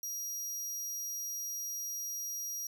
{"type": "tone", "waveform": "sawtooth", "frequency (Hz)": 5730, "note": "F8", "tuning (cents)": 44, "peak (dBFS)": -34, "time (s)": [0.03, 2.67], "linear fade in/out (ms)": 2, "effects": []}